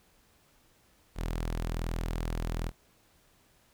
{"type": "tone", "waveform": "sawtooth", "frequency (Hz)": 41.2, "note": "E1", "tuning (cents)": 0, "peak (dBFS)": -27, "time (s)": [1.15, 2.72], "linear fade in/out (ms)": 50, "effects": ["pink hiss -65 dBFS RMS until 3.73 s"]}